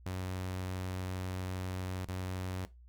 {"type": "tone with dropouts", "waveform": "sawtooth", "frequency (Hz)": 92.5, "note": "F#2", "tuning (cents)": 0, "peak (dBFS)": -32, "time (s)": [0.06, 2.65], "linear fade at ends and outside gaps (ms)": 0, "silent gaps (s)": [2.049, 2.087], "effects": ["noise-tail reverb RT60 0.2 s tail -17 dB re dry", "added 60 Hz sine -53 dBFS peak until 2.88 s"]}